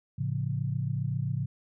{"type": "chord", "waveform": "sine", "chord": "A augmented", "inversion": "none", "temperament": "just", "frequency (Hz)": [110, 137.5, 171.88], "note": ["A2", "C#3", "E#3"], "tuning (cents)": [0, -14, -27], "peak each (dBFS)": [-32, -30, -36], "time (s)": [0.18, 1.46], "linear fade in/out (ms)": 10, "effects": []}